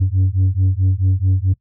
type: beating tone pair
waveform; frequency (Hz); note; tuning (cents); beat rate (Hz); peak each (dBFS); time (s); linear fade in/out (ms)
sine; 92.1 / 96.7; F#2 / G2; -7 / -23; 4.6; -14; 0-1.54; 20
effects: noise-tail reverb RT60 0.1 s tail -18 dB re dry + tanh soft clip ceiling -10 dBFS